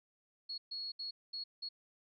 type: tone bursts at uneven times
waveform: sine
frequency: 4334 Hz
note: C#8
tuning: 40 cents flat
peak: -39 dBFS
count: 5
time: 0.49-0.58 / 0.71-0.92 / 0.99-1.11 / 1.33-1.44 / 1.62-1.69 s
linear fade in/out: 10 ms
effects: none